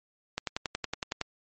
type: click train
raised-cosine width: 0.2 ms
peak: -13 dBFS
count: 10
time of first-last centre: 0.38-1.213 s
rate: 10.8 Hz
effects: MP3 32 kbps